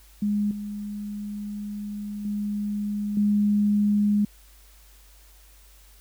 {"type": "tone with level steps", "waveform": "sine", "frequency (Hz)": 206.6, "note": "G#3", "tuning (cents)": -9, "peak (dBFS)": [-21, -30, -25, -18], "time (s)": [0.22, 4.25], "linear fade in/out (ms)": 5, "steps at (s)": [0.51, 2.25, 3.17], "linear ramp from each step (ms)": 2, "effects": ["added 50 Hz sine -51 dBFS peak until 6 s", "white hiss -56 dBFS RMS until 6 s"]}